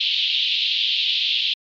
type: band-pass noise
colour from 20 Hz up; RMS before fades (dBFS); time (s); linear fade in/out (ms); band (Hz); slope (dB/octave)
pink; -21; 0-1.54; 10; 2900 to 3900; 48
effects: MP3 96 kbps